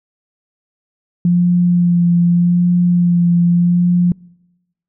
sine tone with vibrato, 174.61 Hz, F3, in tune, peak -9 dBFS, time 1.25-4.12 s, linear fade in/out 2 ms, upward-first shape sine, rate 0.83 Hz, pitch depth 18 cents each way, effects noise-tail reverb RT60 1.0 s tail -26 dB re dry

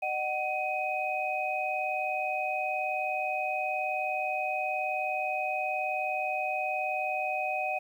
sine tone cluster, 610 / 749 / 2510 Hz, D#5 / F#5 / D#7, -34 / +21 / +15 cents, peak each -35 / -31 / -33 dBFS, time 0.02-7.79 s, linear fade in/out 10 ms, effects 10-bit

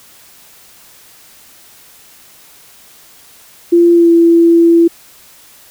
sine tone with pitch glide, 343 to 336.3 Hz, F4 to E4, -31 to +35 cents, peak -4 dBFS, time 3.72-4.88 s, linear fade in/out 10 ms, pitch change -34 cents, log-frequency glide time 3.93-4.1 s, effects white hiss -42 dBFS RMS until 5.7 s

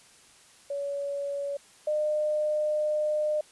sine tone pair in turn, 565 / 605.9 Hz, C#5 / D#5, +33 / -46 cents, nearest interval minor second, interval 121 cents, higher second, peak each -29 / -24 dBFS, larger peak second, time 0.7-1.57 / 1.87-3.41 s, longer second, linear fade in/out 5 ms, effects white hiss -56 dBFS RMS until 3.51 s + resampled to 24000 Hz

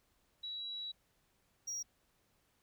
sine / triangle tone pair in turn, 3901 / 5686 Hz, B7 / F8, -22 / +30 cents, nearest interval perfect fifth, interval 652 cents, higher second, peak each -40 / -37 dBFS, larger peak second, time 0.43-0.92 / 1.67-1.83 s, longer first, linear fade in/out 10 ms, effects pink hiss -75 dBFS RMS until 2.62 s

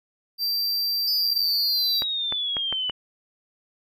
square tone, 4699 Hz, D8, in tune, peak -23 dBFS, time 0.38-2.04 s, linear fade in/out 50 ms
sine exponential sweep, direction down, 5100 to 2960 Hz, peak -24 dBFS, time 1.07-2.91 s, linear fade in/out 10 ms
clicks, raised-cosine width 0.5 ms, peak -16 dBFS, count 5, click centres 2.021 / 2.324 / 2.568 / 2.726 / 2.897 s
effects none

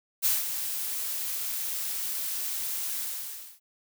blue noise with ADSR envelope, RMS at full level -23 dBFS, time 0.22-3.6 s, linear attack 34 ms, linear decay 180 ms, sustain -9 dB, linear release 630 ms, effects none

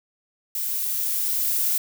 violet noise with level ramp, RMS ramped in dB -27 to -22 dBFS, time 0.55-1.78 s, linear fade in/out 2 ms, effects none

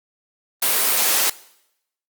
white high-pass noise, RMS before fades -18 dBFS, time 0.62-1.3 s, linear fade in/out 5 ms, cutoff 350 Hz, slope 12 dB/octave, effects noise-tail reverb RT60 0.8 s tail -20 dB re dry + Opus 32 kbps

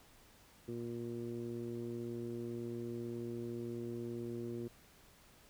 15% pulse tone with low-pass filter, 118.1 Hz, A#2, 23 cents sharp, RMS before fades -42 dBFS, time 0.68-4.68 s, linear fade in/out 5 ms, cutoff 360 Hz, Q 2.4, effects pink hiss -63 dBFS RMS until 5.49 s

